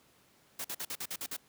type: noise bursts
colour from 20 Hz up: white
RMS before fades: -38 dBFS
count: 8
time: 0.59-1.366 s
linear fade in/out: 5 ms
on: 55 ms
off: 48 ms
effects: pink hiss -65 dBFS RMS until 1.48 s + high-pass 100 Hz 12 dB/octave